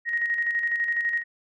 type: tone with tremolo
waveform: sine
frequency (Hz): 1878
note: A#6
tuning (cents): +12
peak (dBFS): -21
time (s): 0.05-1.24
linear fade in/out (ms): 50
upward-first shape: square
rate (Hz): 12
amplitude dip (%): 45
effects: none